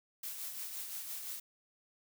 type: noise with tremolo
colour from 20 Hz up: blue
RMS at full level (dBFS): -41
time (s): 0.23-1.4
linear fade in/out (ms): 5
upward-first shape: sine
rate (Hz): 5.8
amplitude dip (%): 40
effects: none